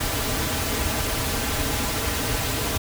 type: noise with comb filter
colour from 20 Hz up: pink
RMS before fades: -25 dBFS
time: 0-2.78 s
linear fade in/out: 10 ms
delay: 5.5 ms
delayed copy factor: -0.6
effects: none